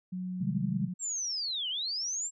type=tone with pitch glide; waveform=sine; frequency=183.2 to 181.2 Hz; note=F#3 to F#3; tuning=-17 to -36 cents; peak=-33 dBFS; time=0.12-0.94 s; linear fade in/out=10 ms; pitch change=-19 cents; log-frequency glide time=0.26-0.72 s
type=chord; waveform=sine; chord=Ab major seventh; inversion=first; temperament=equal; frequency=130.81 / 155.56 / 196 / 207.7 Hz; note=C3 / Eb3 / G3 / Ab3; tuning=0 / 0 / 0 / 0 cents; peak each=-35 dBFS; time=0.4-0.89 s; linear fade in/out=20 ms
type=linear two-way sweep; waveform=sine; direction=down then up; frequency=7610 to 2852 to 7610 Hz; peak=-31 dBFS; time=0.99-2.31 s; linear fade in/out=50 ms; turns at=1.69 s
effects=none